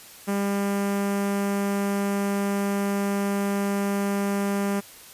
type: tone with notch filter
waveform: sawtooth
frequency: 200 Hz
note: G3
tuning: 35 cents sharp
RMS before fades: -25 dBFS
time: 0.27-4.81 s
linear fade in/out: 20 ms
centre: 3900 Hz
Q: 0.93
effects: white hiss -46 dBFS RMS until 5.13 s + resampled to 32000 Hz